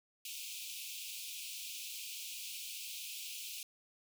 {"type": "high-pass noise", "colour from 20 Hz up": "pink", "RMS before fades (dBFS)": -45, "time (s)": [0.25, 3.63], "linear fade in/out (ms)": 2, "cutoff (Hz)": 2400, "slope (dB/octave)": 96, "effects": []}